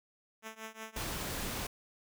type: tone with tremolo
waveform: 5% pulse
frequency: 220.8 Hz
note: A3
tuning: 6 cents sharp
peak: -29 dBFS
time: 0.42-1.06 s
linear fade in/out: 50 ms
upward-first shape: triangle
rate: 5.5 Hz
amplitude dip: 95%
type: noise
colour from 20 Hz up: pink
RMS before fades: -38 dBFS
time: 0.96-1.67 s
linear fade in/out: 5 ms
effects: none